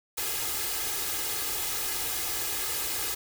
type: noise with comb filter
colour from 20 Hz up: white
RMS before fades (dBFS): -31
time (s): 0.17-3.15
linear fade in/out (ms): 10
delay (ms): 2.4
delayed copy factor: +0.75
effects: none